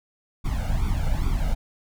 brown noise with flanger, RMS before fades -23 dBFS, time 0.44-1.55 s, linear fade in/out 20 ms, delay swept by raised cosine 0.86 to 1.4 ms, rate 2.4 Hz, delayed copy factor +0.9, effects none

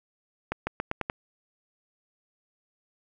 accelerating click train, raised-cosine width 0.5 ms, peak -13 dBFS, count 6, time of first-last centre 0.52-1.099 s, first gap 150 ms, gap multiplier 0.87, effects none

